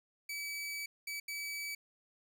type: tone bursts at uneven times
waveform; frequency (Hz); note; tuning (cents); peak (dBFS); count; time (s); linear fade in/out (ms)
sawtooth; 2292; D7; -43; -35; 3; 0.29-0.86 / 1.07-1.2 / 1.28-1.75; 5
effects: 12-bit